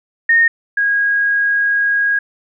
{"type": "tone pair in turn", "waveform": "sine", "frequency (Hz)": [1842, 1641], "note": ["A#6", "G#6"], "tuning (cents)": [-21, -21], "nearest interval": "major second", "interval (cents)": 200, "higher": "first", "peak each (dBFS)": [-8, -12], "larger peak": "first", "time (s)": [[0.29, 0.48], [0.77, 2.19]], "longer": "second", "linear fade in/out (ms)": 5, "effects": []}